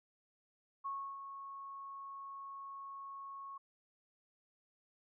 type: tone with ADSR envelope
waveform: sine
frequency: 1100 Hz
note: C#6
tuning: 14 cents flat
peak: -37 dBFS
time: 0.84-3.58 s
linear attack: 20 ms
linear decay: 310 ms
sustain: -8 dB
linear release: 8 ms
effects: none